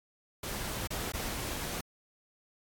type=noise with dropouts; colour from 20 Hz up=pink; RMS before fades=-37 dBFS; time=0.43-1.81 s; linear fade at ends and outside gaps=5 ms; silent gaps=0.874-0.904 / 1.121-1.135 s; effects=AAC 64 kbps